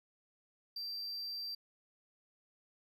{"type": "tone", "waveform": "triangle", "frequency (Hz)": 4699, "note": "D8", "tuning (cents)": 0, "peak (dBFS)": -38, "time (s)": [0.76, 1.55], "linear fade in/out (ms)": 5, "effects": []}